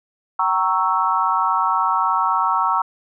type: chord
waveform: sine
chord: G diminished seventh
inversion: none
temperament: equal with one note detuned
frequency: 763.9 / 932.3 / 1108.7 / 1318.5 Hz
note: G5 / Bb5 / Db6 / Fb6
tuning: -45 / 0 / 0 / 0 cents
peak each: -25 / -20 / -21 / -21 dBFS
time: 0.39-2.82 s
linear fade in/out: 5 ms
effects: none